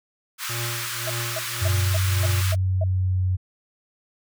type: high-pass noise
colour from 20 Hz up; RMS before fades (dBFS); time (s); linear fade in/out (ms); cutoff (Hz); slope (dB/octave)
pink; -30; 0.38-2.56; 50; 1100; 48
type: tone with tremolo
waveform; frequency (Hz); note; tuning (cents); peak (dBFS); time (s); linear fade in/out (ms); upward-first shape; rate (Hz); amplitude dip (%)
square; 117.6; A#2; +16; -28; 0.49-2.42; 10; triangle; 1.8; 90
type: tone bursts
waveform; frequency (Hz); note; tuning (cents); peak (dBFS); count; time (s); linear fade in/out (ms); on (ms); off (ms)
sine; 640; D#5; +49; -26; 7; 1.07-2.84; 5; 30; 260
type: tone with pitch glide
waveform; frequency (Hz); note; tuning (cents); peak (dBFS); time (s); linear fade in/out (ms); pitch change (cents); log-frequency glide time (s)
sine; 94 to 92.39; F#2 to F#2; +28 to -2; -19; 1.61-3.37; 20; -30; 2.45-3.25
effects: none